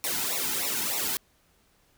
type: noise with flanger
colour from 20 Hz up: white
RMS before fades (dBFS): -29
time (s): 0.04-1.17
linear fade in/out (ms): 0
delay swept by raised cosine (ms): 0.62 to 1.82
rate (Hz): 3.3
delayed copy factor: -0.95
effects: pink hiss -65 dBFS RMS until 1.97 s